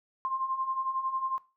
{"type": "beating tone pair", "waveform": "sine", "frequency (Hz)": [1046.5, 1057.5], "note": ["C6", "C6"], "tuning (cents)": [0, 18], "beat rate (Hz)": 11, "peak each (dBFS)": [-36, -30], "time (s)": [0.25, 1.38], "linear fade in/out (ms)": 0, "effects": ["noise-tail reverb RT60 0.3 s tail -17 dB re dry"]}